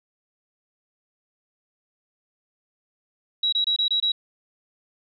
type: tone bursts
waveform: sine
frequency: 3873 Hz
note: B7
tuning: 35 cents flat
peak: -19 dBFS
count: 6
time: 3.43-4.12 s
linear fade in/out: 5 ms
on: 95 ms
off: 24 ms
effects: none